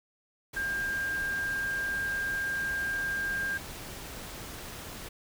sine tone in noise, 1600 Hz, G6, 35 cents sharp, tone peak -29 dBFS, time 0.56-3.58 s, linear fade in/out 10 ms, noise pink, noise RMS -42 dBFS, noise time 0.53-5.09 s, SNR +10 dB, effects none

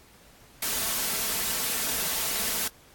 white noise with comb filter, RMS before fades -28 dBFS, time 0.62-2.68 s, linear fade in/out 5 ms, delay 4.5 ms, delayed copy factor +0.5, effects pink hiss -55 dBFS RMS until 2.94 s + AAC 64 kbps

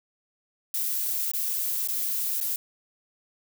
violet noise with dropouts, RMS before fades -28 dBFS, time 0.74-2.56 s, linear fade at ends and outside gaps 2 ms, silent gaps 1.316-1.335 / 1.876-1.885 / 2.403-2.41 s, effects none

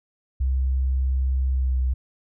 sine tone with pitch glide, 65.41 to 63.88 Hz, C2 to C2, 0 to -41 cents, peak -19 dBFS, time 0.4-1.94 s, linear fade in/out 10 ms, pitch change -41 cents, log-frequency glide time 1.51-1.78 s, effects none

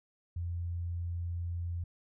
sine tone, 86.2 Hz, F2, 22 cents flat, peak -33 dBFS, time 0.36-1.84 s, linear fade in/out 5 ms, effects none

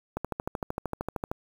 click train, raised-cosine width 1 ms, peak -16 dBFS, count 16, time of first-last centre 0.17-1.315 s, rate 13.1 Hz, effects 7-bit

